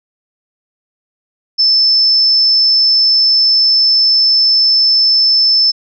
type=tone; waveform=sine; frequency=5274 Hz; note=E8; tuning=in tune; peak=-7 dBFS; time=1.58-5.72 s; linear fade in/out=20 ms; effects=none